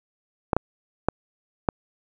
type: clicks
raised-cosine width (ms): 1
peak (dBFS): -5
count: 4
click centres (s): 0.532 / 0.566 / 1.086 / 1.688
effects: none